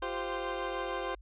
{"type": "chord", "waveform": "20% pulse", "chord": "F suspended second", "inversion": "none", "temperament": "equal with one note detuned", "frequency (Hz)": [349.2, 392, 520.5], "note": ["F4", "G4", "C5"], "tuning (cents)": [0, 0, -9], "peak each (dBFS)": [-34, -34, -31], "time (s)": [0.02, 1.15], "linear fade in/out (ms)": 5, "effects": ["added 50 Hz sine -50 dBFS peak until 1.21 s", "resampled to 8000 Hz"]}